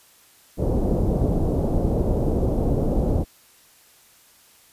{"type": "low-pass noise", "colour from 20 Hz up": "pink", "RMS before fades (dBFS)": -21, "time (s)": [0.57, 3.25], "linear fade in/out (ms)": 50, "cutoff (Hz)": 600, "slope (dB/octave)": 24, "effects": ["white hiss -54 dBFS RMS until 4.72 s", "resampled to 32000 Hz"]}